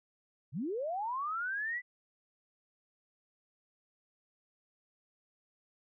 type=linear sweep; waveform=sine; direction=up; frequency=107.9 to 2008 Hz; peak=-33 dBFS; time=0.52-1.82 s; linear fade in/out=50 ms; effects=none